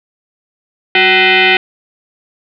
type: tone with frequency modulation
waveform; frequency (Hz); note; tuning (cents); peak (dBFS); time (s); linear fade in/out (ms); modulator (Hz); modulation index
sine; 196; G3; 0; -6; 0.95-1.57; 2; 564; 5.3
effects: none